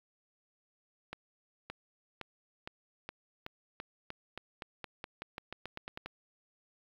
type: accelerating click train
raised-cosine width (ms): 0.3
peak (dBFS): -24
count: 20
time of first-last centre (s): 1.13-6.06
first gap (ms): 570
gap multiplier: 0.9
effects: low-pass 5000 Hz 12 dB/octave + 9-bit